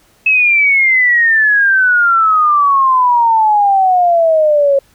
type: exponential sweep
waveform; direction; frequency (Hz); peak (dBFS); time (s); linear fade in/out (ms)
sine; down; 2600 to 546; -7; 0.26-4.79; 5
effects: pink hiss -51 dBFS RMS until 4.94 s